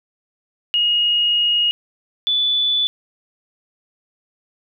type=tone pair in turn; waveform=sine; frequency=2874 / 3473 Hz; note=F7 / A7; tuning=+49 / -23 cents; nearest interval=minor third; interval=328 cents; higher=second; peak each=-14 / -15 dBFS; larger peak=first; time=0.74-1.71 / 2.27-2.87 s; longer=first; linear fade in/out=0 ms; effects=none